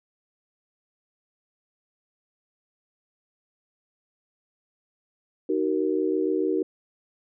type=chord; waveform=sine; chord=D# minor; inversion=none; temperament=equal with one note detuned; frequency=311.1 / 377.6 / 466.2 Hz; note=D#4 / F#4 / A#4; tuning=0 / +35 / 0 cents; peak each=-26 / -25 / -28 dBFS; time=5.49-6.63 s; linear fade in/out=5 ms; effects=none